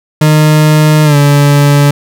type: tone with pitch glide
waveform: 40% pulse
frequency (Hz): 153.3 to 143.86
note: D#3 to D3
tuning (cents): -25 to -35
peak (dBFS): -3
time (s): 0.21-1.91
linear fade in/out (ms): 5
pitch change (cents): -110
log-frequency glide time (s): 1.04-1.16
effects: none